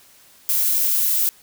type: noise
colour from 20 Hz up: violet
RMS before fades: -19 dBFS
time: 0.49-1.29 s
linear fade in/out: 0 ms
effects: white hiss -51 dBFS RMS until 1.42 s